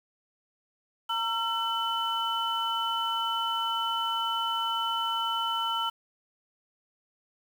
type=tone cluster; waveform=sine; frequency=921 / 1349 / 3015 Hz; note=A#5 / E6 / F#7; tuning=-21 / +40 / +32 cents; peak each=-31 dBFS; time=1.09-5.9 s; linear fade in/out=10 ms; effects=8-bit